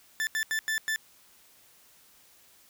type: tone bursts at uneven times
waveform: 40% pulse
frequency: 1760 Hz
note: A6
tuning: in tune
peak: -26 dBFS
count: 5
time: 0.2-0.27 / 0.35-0.43 / 0.51-0.59 / 0.68-0.78 / 0.88-0.96 s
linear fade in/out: 0 ms
effects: white hiss -59 dBFS RMS until 2.69 s